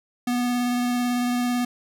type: tone with vibrato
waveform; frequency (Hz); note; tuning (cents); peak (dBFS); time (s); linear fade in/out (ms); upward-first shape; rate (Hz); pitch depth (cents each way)
square; 244.7; B3; -16; -22; 0.27-1.65; 5; square; 18; 9
effects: none